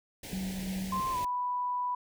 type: band-stop noise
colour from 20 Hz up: pink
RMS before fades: -42 dBFS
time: 0.23-1.25 s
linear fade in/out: 5 ms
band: 860 to 1700 Hz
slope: 48 dB/octave
type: tone with tremolo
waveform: sine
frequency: 189.2 Hz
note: F#3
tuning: 39 cents sharp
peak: -32 dBFS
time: 0.33-1 s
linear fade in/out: 0 ms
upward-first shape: square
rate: 2.9 Hz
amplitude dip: 25%
type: tone with pitch glide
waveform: sine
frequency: 1046.5 to 987.8 Hz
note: C6 to B5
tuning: 0 to 0 cents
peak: -29 dBFS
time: 0.92-1.95 s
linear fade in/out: 5 ms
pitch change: -100 cents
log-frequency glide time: 1.12-1.17 s
effects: none